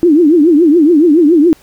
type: tone with vibrato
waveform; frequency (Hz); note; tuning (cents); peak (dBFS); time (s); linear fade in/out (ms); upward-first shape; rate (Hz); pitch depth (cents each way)
sine; 319.2; D#4; +44; -4; 0.03-1.53; 0; triangle; 7.1; 240
effects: pink hiss -45 dBFS RMS until 1.62 s